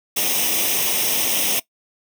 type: noise with comb filter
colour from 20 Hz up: white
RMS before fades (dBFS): -20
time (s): 0.16-1.6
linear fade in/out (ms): 10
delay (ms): 0.34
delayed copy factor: +0.7
effects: noise-tail reverb RT60 0.1 s tail -19 dB re dry + high-pass 200 Hz 12 dB/octave